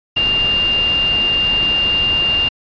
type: tone in noise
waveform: sine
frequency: 2800 Hz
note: F7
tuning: 4 cents sharp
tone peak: -13 dBFS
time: 0.16-2.49 s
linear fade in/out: 10 ms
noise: pink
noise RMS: -25 dBFS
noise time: 0.16-2.49 s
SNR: +9 dB
effects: resampled to 11025 Hz